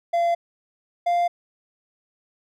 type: tone pair in turn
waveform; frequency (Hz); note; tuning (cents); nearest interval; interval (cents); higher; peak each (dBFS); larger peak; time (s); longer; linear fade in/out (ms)
triangle; 685 / 697; F5 / F5; -34 / -4; unison; 30; second; -16; neither; 0.13-0.35 / 1.06-1.28; neither; 10
effects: none